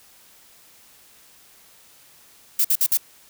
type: noise bursts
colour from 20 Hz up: violet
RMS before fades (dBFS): -18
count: 4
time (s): 2.59-2.973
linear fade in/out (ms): 5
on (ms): 56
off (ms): 53
effects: white hiss -52 dBFS RMS until 3.29 s